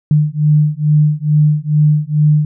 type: beating tone pair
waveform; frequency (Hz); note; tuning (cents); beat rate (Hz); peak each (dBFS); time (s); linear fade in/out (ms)
sine; 149.6 / 151.9; D3 / D#3; +32 / -41; 2.3; -12; 0.11-2.45; 2
effects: none